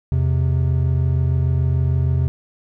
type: tone pair together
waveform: triangle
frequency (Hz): 83.9 / 130.55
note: E2 / C3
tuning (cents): +31 / -3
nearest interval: minor sixth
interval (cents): 766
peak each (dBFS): -16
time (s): 0.12-2.28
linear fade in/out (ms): 0
effects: none